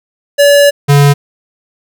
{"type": "tone pair in turn", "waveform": "square", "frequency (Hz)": [572, 142.7], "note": ["D5", "D3"], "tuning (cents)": [-46, -49], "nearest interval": "2 octaves", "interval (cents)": 2403, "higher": "first", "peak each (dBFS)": -4, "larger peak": "neither", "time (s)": [[0.38, 0.71], [0.88, 1.14]], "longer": "first", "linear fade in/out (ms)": 20, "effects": []}